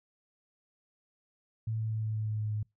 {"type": "tone with pitch steps", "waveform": "sine", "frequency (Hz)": [111.1, 110.4, 109.7, 109, 108.31, 107.63, 106.94, 106.27], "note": ["A2", "A2", "A2", "A2", "A2", "A2", "A2", "G#2"], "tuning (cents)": [17, 6, -5, -16, -27, -38, -49, 40], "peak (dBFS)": -30, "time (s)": [1.67, 2.63], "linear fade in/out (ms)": 5, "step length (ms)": 120, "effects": ["noise-tail reverb RT60 0.2 s tail -26 dB re dry"]}